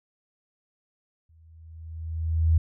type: tone with exponential growth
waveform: sine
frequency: 81 Hz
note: E2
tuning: 30 cents flat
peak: -15 dBFS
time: 1.29-2.58 s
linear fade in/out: 5 ms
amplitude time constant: 280 ms
effects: none